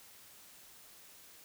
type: silence
effects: white hiss -57 dBFS RMS until 1.44 s